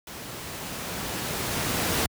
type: noise with level ramp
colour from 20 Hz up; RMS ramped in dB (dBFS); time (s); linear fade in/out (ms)
pink; -39 to -24; 0.07-2.06; 2
effects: high-pass 80 Hz 12 dB/octave